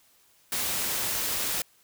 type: noise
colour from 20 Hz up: white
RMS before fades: -29 dBFS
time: 0.52-1.62 s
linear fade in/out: 2 ms
effects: white hiss -62 dBFS RMS until 1.83 s